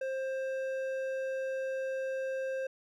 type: tone with hard clipping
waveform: triangle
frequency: 529 Hz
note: C5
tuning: 19 cents sharp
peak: -34 dBFS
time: 0.01-2.67 s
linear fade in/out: 5 ms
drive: 12 dB
effects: none